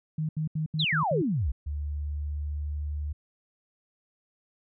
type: tone bursts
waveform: sine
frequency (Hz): 155.9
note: D#3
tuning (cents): +4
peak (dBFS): -26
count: 6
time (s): 0.18-1.22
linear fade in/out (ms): 5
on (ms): 110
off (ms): 76
type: exponential sweep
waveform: sine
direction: down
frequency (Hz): 4186 to 55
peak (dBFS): -24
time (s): 0.79-1.52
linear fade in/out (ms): 10
type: tone with pitch glide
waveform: sine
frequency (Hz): 73.42 to 74.06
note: D2 to D2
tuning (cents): 0 to +15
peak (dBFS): -29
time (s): 1.66-3.13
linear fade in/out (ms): 10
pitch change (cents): +15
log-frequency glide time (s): 1.8-2.86
effects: none